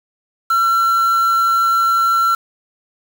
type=tone with quantisation; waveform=triangle; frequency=1353 Hz; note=E6; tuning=45 cents sharp; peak=-10 dBFS; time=0.5-2.35 s; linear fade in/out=5 ms; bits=5; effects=none